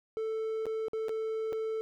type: tone with dropouts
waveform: triangle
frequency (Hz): 441.7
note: A4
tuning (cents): +7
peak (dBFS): -29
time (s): 0.17-1.81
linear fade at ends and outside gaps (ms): 0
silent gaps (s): 0.656-0.666 / 0.883-0.933 / 1.084-1.093 / 1.525-1.53
effects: none